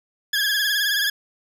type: tone with vibrato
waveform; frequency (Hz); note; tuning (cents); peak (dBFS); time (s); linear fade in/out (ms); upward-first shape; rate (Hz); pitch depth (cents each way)
20% pulse; 1661.2; G#6; 0; -14; 0.33-1.1; 5; triangle; 19; 77
effects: none